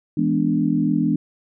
sine chord, E dominant seventh, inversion none, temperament equal, 164.81 / 207.7 / 246.9 / 293.7 Hz, E3 / G#3 / B3 / D4, 0 / 0 / 0 / 0 cents, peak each -23 / -23 / -22 / -21 dBFS, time 0.17-1.16 s, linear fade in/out 5 ms, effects none

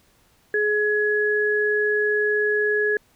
sine tone pair together, 421 / 1684 Hz, G#4 / G#6, +24 / +24 cents, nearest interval 2 octaves, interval 2400 cents, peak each -21 dBFS, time 0.54-2.97 s, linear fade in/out 2 ms, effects pink hiss -60 dBFS RMS until 3.15 s

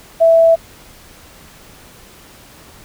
sine tone, 659.3 Hz, E5, in tune, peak -6 dBFS, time 0.2-0.56 s, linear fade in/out 20 ms, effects pink hiss -42 dBFS RMS until 2.84 s

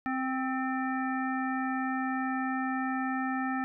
harmonic tone with a mistuned harmonic, 261.6 Hz, C4, in tune, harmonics 1 / 3 / 5 / 7 / 9, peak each -31 / -35 / -37 / -37 / -47 dBFS, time 0.06-3.64 s, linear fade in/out 0 ms, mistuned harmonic 7, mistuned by -29 cents, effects none

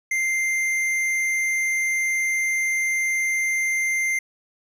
sine tone with tanh clipping, 2093 Hz, C7, in tune, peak -22 dBFS, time 0.11-4.19 s, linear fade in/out 5 ms, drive 12 dB, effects none

